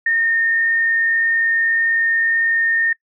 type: tone with frequency modulation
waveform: sine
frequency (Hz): 1829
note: A#6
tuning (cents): -33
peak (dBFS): -14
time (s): 0.06-2.93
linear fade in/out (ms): 5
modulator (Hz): 59.8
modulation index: 0.25
effects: noise-tail reverb RT60 0.1 s tail -22 dB re dry